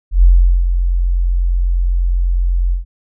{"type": "tone with ADSR envelope", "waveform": "sine", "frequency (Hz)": 44.09, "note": "F1", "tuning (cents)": 17, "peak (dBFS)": -3, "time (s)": [0.11, 2.85], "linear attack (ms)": 120, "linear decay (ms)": 410, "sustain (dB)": -8, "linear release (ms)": 130, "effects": []}